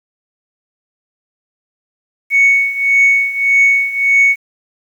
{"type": "tone with tremolo", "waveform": "sine", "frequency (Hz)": 2221, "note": "C#7", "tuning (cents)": 3, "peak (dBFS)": -4, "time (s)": [2.3, 4.36], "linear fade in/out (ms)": 50, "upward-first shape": "triangle", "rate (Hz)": 1.7, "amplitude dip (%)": 85, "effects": ["tanh soft clip ceiling -3 dBFS", "7-bit"]}